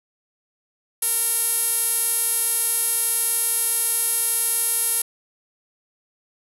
sawtooth tone with band-pass filter, 460.8 Hz, A#4, 20 cents flat, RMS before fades -22 dBFS, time 1.02-5.02 s, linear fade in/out 5 ms, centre 11000 Hz, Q 6.4, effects none

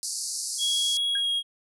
pink band-pass noise, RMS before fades -32 dBFS, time 0.03-0.97 s, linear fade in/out 0 ms, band 4400 to 11000 Hz, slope 96 dB/octave
triangle tone with pitch glide, 3322 to 3278 Hz, G#7 to G#7, 0 to -23 cents, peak -22 dBFS, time 0.58-1.43 s, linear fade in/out 50 ms, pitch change -23 cents, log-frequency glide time 1.09-1.3 s
sine tone with exponential decay, 1624 Hz, G#6, 39 cents flat, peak -28 dBFS, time 1.15-1.24 s, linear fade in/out 5 ms, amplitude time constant 19 ms
effects none

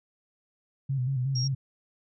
sine tone with vibrato, 130.81 Hz, C3, in tune, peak -25 dBFS, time 0.89-1.55 s, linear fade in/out 10 ms, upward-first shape square, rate 5.5 Hz, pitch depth 71 cents each way
sine tone, 5588 Hz, F8, in tune, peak -30 dBFS, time 1.35-1.48 s, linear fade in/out 10 ms
effects none

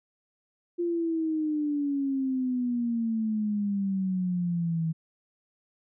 sine exponential sweep, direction down, 349.2 to 160.1 Hz, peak -25 dBFS, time 0.78-4.93 s, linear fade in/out 20 ms, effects none

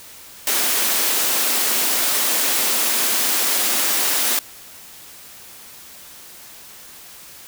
white high-pass noise, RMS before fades -19 dBFS, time 0.47-4.39 s, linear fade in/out 2 ms, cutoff 210 Hz, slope 96 dB/octave, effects white hiss -41 dBFS RMS until 7.47 s

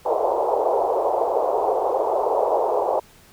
pink band-pass noise, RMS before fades -21 dBFS, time 0.05-3 s, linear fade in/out 10 ms, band 410 to 940 Hz, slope 48 dB/octave, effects pink hiss -51 dBFS RMS until 3.32 s

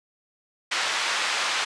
pink band-pass noise, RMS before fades -26 dBFS, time 0.71-1.65 s, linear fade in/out 10 ms, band 1100 to 5100 Hz, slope 12 dB/octave, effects resampled to 22050 Hz

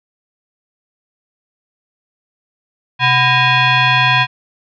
sine tone with frequency modulation, 740 Hz, F#5, in tune, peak -9 dBFS, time 2.99-4.27 s, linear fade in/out 50 ms, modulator 870 Hz, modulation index 3, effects none

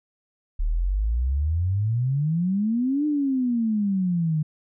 sine exponential two-way sweep, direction up then down, 36 to 304.2 to 150.5 Hz, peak -20 dBFS, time 0.59-4.43 s, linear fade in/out 10 ms, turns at 3.06 s, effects none

